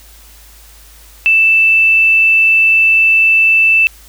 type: tone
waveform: sine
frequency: 2648 Hz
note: E7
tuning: 7 cents sharp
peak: -6 dBFS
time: 1.26-3.87 s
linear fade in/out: 0 ms
effects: added 53 Hz sine -40 dBFS peak until 4.08 s + white hiss -42 dBFS RMS until 4.08 s

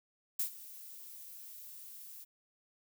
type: noise with ADSR envelope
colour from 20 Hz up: violet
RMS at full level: -32 dBFS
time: 0.39-2.25 s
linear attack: 6 ms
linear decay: 100 ms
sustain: -18 dB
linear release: 22 ms
effects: none

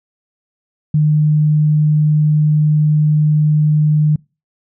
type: tone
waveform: sine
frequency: 151.8 Hz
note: D#3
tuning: 42 cents flat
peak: -9 dBFS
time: 0.94-4.16 s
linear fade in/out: 5 ms
effects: noise-tail reverb RT60 0.3 s tail -26 dB re dry

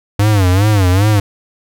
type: tone with vibrato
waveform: square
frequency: 98.4 Hz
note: G2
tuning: 7 cents sharp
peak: -9 dBFS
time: 0.19-1.2 s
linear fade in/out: 5 ms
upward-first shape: sine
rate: 2.5 Hz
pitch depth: 160 cents each way
effects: none

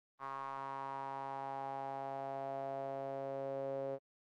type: tone with band-pass filter sweep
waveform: sawtooth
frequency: 136.2 Hz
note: C#3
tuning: 30 cents flat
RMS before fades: -42 dBFS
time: 0.19-3.99 s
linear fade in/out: 50 ms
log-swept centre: 1100 to 520 Hz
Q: 5.3
effects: Opus 24 kbps

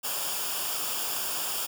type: noise with comb filter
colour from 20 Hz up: white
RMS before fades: -31 dBFS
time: 0.03-1.67 s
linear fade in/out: 20 ms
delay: 0.49 ms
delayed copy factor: -0.65
effects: none

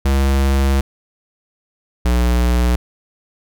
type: tone pair in turn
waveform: square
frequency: 68 / 60.58 Hz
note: C#2 / B1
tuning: -33 / -33 cents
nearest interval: major second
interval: 200 cents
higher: first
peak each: -13 dBFS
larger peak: neither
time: 0.05-0.81 / 2.05-2.76 s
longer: first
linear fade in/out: 5 ms
effects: none

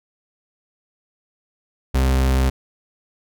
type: tone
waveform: 40% pulse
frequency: 65.41 Hz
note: C2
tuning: in tune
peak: -14 dBFS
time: 1.94-2.5 s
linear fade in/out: 10 ms
effects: none

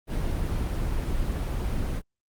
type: noise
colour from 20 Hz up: brown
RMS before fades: -27 dBFS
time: 0.07-2.02 s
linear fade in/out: 50 ms
effects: Opus 24 kbps

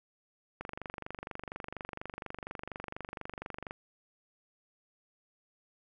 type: click train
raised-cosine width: 0.5 ms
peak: -24 dBFS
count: 76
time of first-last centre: 0.61-3.709 s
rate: 24.2 Hz
effects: none

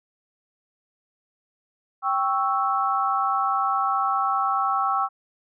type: chord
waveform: sine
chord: C# diminished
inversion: second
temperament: equal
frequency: 784 / 1108.7 / 1318.5 Hz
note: G5 / C#6 / E6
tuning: 0 / 0 / 0 cents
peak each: -25 / -25 / -24 dBFS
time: 2.02-5.09 s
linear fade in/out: 50 ms
effects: none

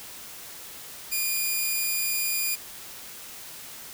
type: tone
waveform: 5% pulse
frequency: 2427 Hz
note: D#7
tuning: 44 cents flat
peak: -15 dBFS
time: 1.11-2.56 s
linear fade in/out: 20 ms
effects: white hiss -42 dBFS RMS until 3.93 s

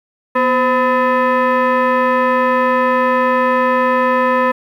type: tone with frequency modulation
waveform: sine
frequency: 245.3 Hz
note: B3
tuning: 12 cents flat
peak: -10 dBFS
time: 0.35-4.52 s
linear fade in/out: 10 ms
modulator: 762 Hz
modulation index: 1.8
effects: tanh soft clip ceiling -6 dBFS + 8-bit

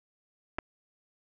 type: clicks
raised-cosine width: 0.5 ms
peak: -18 dBFS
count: 2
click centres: 0.585 / 0.588 s
effects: none

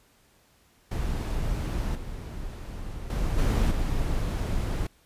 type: noise with level steps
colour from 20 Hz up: brown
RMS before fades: -28 / -36 / -27 / -22 / -27 dBFS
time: 0.91-4.87 s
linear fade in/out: 5 ms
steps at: 1.95 / 3.1 / 3.38 / 3.71 s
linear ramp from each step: 2 ms
effects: pink hiss -62 dBFS RMS until 5.05 s + resampled to 32000 Hz

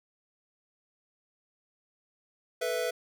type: chord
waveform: square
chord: A suspended second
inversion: none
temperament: equal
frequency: 440 / 493.9 / 659.3 Hz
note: A4 / B4 / E5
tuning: 0 / 0 / 0 cents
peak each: -37 / -32 / -34 dBFS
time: 2.61-2.91 s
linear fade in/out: 10 ms
effects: none

